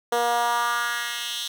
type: tone with high-pass filter sweep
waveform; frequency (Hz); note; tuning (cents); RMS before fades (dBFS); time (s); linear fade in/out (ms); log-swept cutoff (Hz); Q
10% pulse; 237.6; A#3; +33; -25; 0.12-1.48; 5; 500 to 3700; 2.3
effects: none